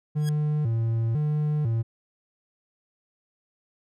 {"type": "tone with vibrato", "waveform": "triangle", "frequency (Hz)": 131, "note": "C3", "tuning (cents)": 2, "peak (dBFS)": -20, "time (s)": [0.15, 1.83], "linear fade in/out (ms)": 20, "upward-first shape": "square", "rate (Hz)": 1, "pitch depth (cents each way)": 240}
{"type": "tone with exponential growth", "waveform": "10% pulse", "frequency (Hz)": 1648, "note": "G#6", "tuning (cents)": -14, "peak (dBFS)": -26, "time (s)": [0.16, 0.29], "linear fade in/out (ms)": 1, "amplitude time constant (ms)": 28}
{"effects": []}